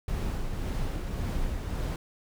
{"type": "noise with tremolo", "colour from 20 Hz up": "brown", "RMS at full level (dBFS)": -29, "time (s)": [0.08, 1.96], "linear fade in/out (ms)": 2, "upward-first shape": "triangle", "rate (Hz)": 1.8, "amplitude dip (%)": 40, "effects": []}